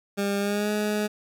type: tone with pitch glide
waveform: 20% pulse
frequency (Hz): 200.5 to 210.2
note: G3 to G#3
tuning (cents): +39 to +21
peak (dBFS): -19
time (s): 0.17-1.08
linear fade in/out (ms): 20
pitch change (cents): +82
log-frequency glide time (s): 0.39-0.7
effects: none